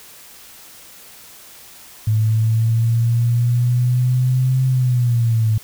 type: linear two-way sweep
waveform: sine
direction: up then down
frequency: 108.1 to 130.81 to 108.1 Hz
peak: -13 dBFS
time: 2.07-5.58 s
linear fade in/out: 5 ms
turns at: 4.66 s
effects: white hiss -42 dBFS RMS until 5.63 s